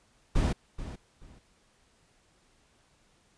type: noise with echo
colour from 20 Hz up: brown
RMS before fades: -25 dBFS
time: 0.35-0.53 s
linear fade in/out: 10 ms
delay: 430 ms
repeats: 2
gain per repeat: -13 dB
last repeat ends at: 1.39 s
effects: pink hiss -66 dBFS RMS until 3.37 s + resampled to 22050 Hz